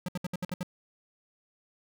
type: tone bursts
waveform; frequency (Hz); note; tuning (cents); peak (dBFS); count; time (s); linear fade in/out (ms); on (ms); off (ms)
square; 180; F#3; -47; -31; 7; 0.06-0.631; 2; 25; 66
type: click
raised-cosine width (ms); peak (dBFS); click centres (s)
0.3; -30; 0.494
effects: none